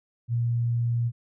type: tone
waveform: sine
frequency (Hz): 118.3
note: A#2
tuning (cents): +26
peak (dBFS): -22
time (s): 0.28-1.12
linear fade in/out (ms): 50
effects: none